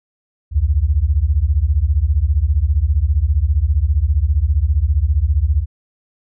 sine beating tone pair, 66.2 / 81.2 Hz, C2 / E2, +21 / -26 cents, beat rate 15 Hz, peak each -15 dBFS, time 0.51-5.66 s, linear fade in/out 50 ms, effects none

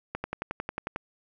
click train, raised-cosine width 0.5 ms, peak -16 dBFS, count 10, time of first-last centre 0.15-0.961 s, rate 11.1 Hz, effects none

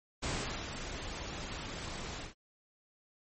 pink noise with ADSR envelope, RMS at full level -34 dBFS, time 0.22-2.34 s, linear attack 20 ms, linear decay 420 ms, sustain -7 dB, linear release 130 ms, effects MP3 32 kbps

